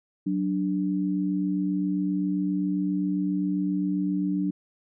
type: tone pair together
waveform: sine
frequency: 186.17 / 293.7 Hz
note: F#3 / D4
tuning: +11 / 0 cents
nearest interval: minor sixth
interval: 789 cents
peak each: -26 dBFS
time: 0.26-4.51 s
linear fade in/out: 10 ms
effects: none